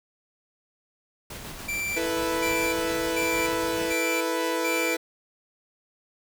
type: noise with tremolo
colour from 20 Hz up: pink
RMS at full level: -38 dBFS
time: 1.3-3.93 s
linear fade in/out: 5 ms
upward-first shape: square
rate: 6.9 Hz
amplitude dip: 25%
type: tone bursts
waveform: 45% pulse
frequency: 2347 Hz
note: D7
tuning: 2 cents flat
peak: -27 dBFS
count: 5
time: 1.68-4.95 s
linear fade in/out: 10 ms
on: 310 ms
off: 430 ms
type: chord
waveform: sawtooth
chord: E suspended fourth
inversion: none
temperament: equal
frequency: 329.6 / 440 / 493.9 Hz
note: E4 / A4 / B4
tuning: 0 / 0 / 0 cents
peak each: -25 / -29 / -24 dBFS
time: 1.96-4.97 s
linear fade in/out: 10 ms
effects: none